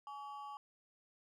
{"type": "ring-modulated tone", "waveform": "triangle", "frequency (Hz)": 987.8, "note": "B5", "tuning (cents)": 0, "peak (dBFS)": -40, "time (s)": [0.07, 0.57], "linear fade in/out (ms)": 0, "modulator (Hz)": 148, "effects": []}